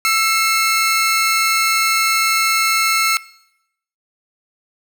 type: tone pair together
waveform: sawtooth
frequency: 1328.3 / 2161 Hz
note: E6 / C#7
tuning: +13 / -45 cents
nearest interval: minor sixth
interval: 842 cents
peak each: -13 dBFS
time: 0.05-3.17 s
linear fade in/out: 0 ms
effects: noise-tail reverb RT60 0.8 s tail -20 dB re dry